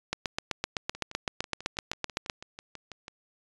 two click trains, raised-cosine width 0.2 ms, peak -24 / -11 dBFS, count 14 / 18, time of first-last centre 0.95-3.081 / 0.13-2.298 s, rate 6.1 / 7.84 Hz, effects resampled to 22050 Hz

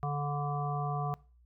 harmonic tone, 145.1 Hz, D3, 21 cents flat, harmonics 1 / 3 / 5 / 7 / 8, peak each -32 / -43 / -36 / -44 / -39 dBFS, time 0.03-1.14 s, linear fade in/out 0 ms, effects noise-tail reverb RT60 0.4 s tail -23 dB re dry + added 60 Hz sine -59 dBFS peak until 1.45 s

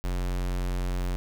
square tone, 44.95 Hz, F#1, 49 cents flat, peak -27 dBFS, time 0.04-1.16 s, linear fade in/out 0 ms, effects none

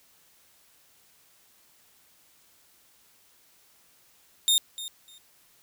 sawtooth tone with echo, 3663 Hz, A#7, 31 cents flat, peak -16 dBFS, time 4.48-4.58 s, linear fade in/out 0 ms, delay 300 ms, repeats 2, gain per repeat -15 dB, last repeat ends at 5.18 s, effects white hiss -61 dBFS RMS until 5.62 s

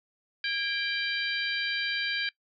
harmonic tone with a mistuned harmonic, 784 Hz, G5, in tune, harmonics 2 / 3 / 4 / 5 / 6, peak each -32 / -34 / -35 / -36 / -37 dBFS, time 0.44-2.29 s, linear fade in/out 2 ms, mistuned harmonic 2, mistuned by +71 cents, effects noise-tail reverb RT60 0.1 s tail -21 dB re dry

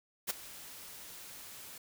white noise with ADSR envelope, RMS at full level -31 dBFS, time 0.27-1.78 s, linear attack 33 ms, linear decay 11 ms, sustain -18 dB, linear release 4 ms, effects none

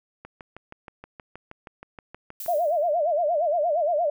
click train, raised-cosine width 0.5 ms, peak -25 dBFS, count 15, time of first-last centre 0.25-2.462 s, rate 6.33 Hz
violet noise with exponential decay, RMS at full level -33 dBFS, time 2.4-2.96 s, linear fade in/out 2 ms, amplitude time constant 120 ms
sine tone with vibrato, 642 Hz, E5, 46 cents flat, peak -20 dBFS, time 2.48-4.1 s, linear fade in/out 5 ms, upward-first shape sine, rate 8.6 Hz, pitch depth 180 cents each way
effects none

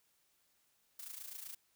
blue noise with amplitude modulation, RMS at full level -45 dBFS, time 0.99-1.55 s, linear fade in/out 5 ms, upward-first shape sine, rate 27.9 Hz, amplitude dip 70%, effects white hiss -75 dBFS RMS until 1.75 s

